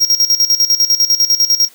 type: tone with tremolo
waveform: square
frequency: 5600 Hz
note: F8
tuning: 4 cents sharp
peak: -8 dBFS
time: 0-1.69 s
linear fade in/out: 20 ms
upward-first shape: square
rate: 10 Hz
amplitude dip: 75%
effects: white hiss -45 dBFS RMS until 1.74 s + high-pass 150 Hz 12 dB/octave